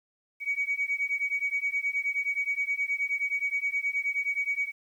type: beating tone pair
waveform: sine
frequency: 2253 / 2262.5 Hz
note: C#7 / C#7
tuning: +28 / +35 cents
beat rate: 9.5 Hz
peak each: -29 dBFS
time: 0.4-4.72 s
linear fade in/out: 50 ms
effects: tanh soft clip ceiling -19 dBFS + 10-bit